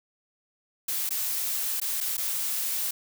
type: noise with dropouts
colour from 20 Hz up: blue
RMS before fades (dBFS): -29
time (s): 0.88-2.91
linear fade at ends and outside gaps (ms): 5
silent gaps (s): 1.092-1.106 / 1.801-1.815 / 2.005-2.009 / 2.17-2.178
effects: none